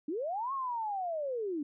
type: linear two-way sweep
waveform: sine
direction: up then down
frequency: 277.2 to 1108.7 to 277.2 Hz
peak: -32 dBFS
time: 0.08-1.63 s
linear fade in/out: 5 ms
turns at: 0.53 s
effects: none